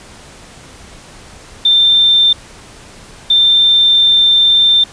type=tone pair in turn; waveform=sine; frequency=3579 / 3579 Hz; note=A7 / A7; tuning=+29 / +29 cents; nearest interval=unison; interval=0 cents; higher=neither; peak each=-6 dBFS; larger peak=neither; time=1.65-2.33 / 3.3-4.84 s; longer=second; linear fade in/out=5 ms; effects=pink hiss -37 dBFS RMS until 4.92 s + resampled to 22050 Hz